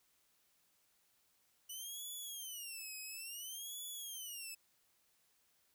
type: tone with vibrato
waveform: 10% pulse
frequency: 2947 Hz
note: F#7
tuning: 8 cents flat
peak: -37 dBFS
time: 1.69-4.55 s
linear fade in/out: 10 ms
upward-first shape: sine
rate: 0.58 Hz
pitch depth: 260 cents each way
effects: white hiss -75 dBFS RMS until 5.74 s